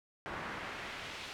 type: noise with band-pass filter sweep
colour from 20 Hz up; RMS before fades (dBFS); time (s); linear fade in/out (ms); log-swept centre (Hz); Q
brown; -43; 0.26-1.33; 0; 1300 to 3500; 1.1
effects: none